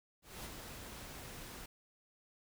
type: noise with ADSR envelope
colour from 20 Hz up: pink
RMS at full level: -45 dBFS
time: 0.22-1.66 s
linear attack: 220 ms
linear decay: 46 ms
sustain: -4 dB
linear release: 6 ms
effects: none